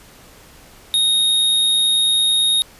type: tone with amplitude modulation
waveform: square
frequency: 3729 Hz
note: A#7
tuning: in tune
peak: -13 dBFS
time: 0.94-2.62 s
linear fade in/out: 0 ms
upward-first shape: sine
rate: 109 Hz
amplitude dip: 25%
effects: pink hiss -45 dBFS RMS until 2.79 s + resampled to 32000 Hz